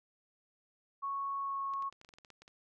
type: tone with pitch glide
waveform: sine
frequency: 1106 to 1099 Hz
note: C#6 to C#6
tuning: -4 to -15 cents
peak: -34 dBFS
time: 1.02-1.9 s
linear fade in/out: 20 ms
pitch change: -11 cents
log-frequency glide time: 1.4-1.59 s
type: clicks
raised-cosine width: 0.2 ms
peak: -38 dBFS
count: 12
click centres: 1.737 / 1.824 / 1.926 / 2.014 / 2.048 / 2.09 / 2.138 / 2.185 / 2.248 / 2.303 / 2.42 / 2.479 s
effects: none